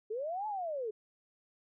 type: linear two-way sweep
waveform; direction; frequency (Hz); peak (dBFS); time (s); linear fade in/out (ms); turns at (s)
sine; up then down; 410 to 872 to 410; -34; 0.1-0.91; 10; 0.47
effects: none